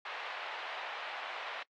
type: band-pass noise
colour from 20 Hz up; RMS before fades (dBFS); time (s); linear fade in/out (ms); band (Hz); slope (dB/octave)
pink; -42; 0.05-1.63; 5; 690 to 3200; 24
effects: noise-tail reverb RT60 0.1 s tail -26 dB re dry + AAC 48 kbps

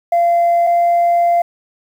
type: tone pair in turn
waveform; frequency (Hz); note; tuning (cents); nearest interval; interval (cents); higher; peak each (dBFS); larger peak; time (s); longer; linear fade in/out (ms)
sine; 688 / 690.9; F5 / F5; -26 / -19; unison; 7; second; -8; neither; 0.12-0.67 / 0.67-1.42; second; 5
effects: tanh soft clip ceiling -8 dBFS + 7-bit

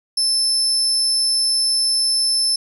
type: tone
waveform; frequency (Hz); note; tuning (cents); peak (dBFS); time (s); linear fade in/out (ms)
35% pulse; 5274; E8; 0; -13; 0.17-2.56; 5
effects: none

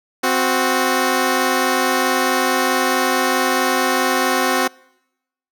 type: tone pair together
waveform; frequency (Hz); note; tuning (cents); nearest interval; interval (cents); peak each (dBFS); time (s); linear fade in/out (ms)
10% pulse; 260 / 367.7; C4 / F#4; -11 / -11; tritone; 600; -10; 0.23-4.68; 10
effects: noise-tail reverb RT60 0.9 s tail -26 dB re dry

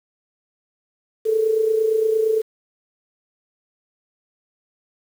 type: tone with amplitude modulation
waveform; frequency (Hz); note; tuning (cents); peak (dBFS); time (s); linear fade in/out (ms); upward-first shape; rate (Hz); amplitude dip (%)
sine; 440; A4; 0; -13; 1.25-2.42; 20; sine; 28.7; 60
effects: 7-bit

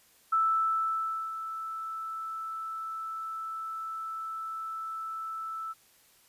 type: tone with ADSR envelope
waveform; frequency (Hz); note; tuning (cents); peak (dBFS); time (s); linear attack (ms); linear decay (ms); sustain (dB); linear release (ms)
sine; 1318.5; E6; 0; -22; 0.32-5.74; 10; 980; -12; 29
effects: white hiss -62 dBFS RMS until 6.28 s + resampled to 32000 Hz

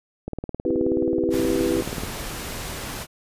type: click train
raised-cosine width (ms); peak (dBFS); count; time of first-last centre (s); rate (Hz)
2; -16; 34; 0.28-2.035; 18.8
type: chord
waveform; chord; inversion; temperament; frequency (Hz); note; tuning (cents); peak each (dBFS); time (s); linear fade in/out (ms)
sine; C major seventh; none; equal; 261.6 / 329.6 / 392 / 493.9; C4 / E4 / G4 / B4; 0 / 0 / 0 / 0; -27 / -23 / -25 / -26; 0.65-1.81; 2
type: noise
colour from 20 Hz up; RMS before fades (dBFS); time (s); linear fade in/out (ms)
pink; -32; 1.3-3.07; 50
effects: resampled to 32000 Hz

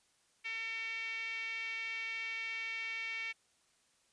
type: tone with band-pass filter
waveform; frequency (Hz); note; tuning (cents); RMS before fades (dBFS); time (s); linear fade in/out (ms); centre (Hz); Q
5% pulse; 451.7; A4; +45; -40; 0.44-3.33; 20; 2300; 6.1
effects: white hiss -72 dBFS RMS until 4.12 s + resampled to 22050 Hz

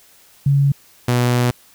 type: tone pair in turn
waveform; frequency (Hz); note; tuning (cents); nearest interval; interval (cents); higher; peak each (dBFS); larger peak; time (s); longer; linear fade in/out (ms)
sine / sawtooth; 140 / 122.46; C#3 / B2; +18 / -14; major second; 232; first; -11 / -10; second; 0.46-0.72 / 1.08-1.51; second; 5
effects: white hiss -50 dBFS RMS until 1.74 s

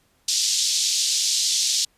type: band-pass noise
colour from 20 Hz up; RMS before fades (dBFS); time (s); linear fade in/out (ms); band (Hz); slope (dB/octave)
white; -22; 0.28-1.85; 5; 3700 to 6800; 24
effects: pink hiss -63 dBFS RMS until 1.97 s + resampled to 32000 Hz

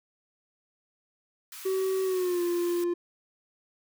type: high-pass noise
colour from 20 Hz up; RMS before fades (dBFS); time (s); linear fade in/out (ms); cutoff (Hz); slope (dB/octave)
white; -43; 1.52-2.84; 2; 930; 48
type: tone with pitch glide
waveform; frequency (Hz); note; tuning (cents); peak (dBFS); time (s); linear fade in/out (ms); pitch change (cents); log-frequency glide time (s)
triangle; 380 to 348.5; F#4 to F4; +46 to -4; -23; 1.65-2.94; 10; -150; 2.04-2.42
effects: none

